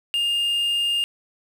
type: tone with quantisation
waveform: triangle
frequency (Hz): 2819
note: F7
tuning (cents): +16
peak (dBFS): -18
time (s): 0.14-1.04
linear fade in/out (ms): 0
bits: 7
effects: none